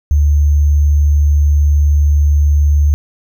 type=tone with sample-and-hold; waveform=sine; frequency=73.42 Hz; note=D2; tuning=in tune; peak=-7 dBFS; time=0.11-2.94 s; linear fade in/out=0 ms; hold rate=6300 Hz; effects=none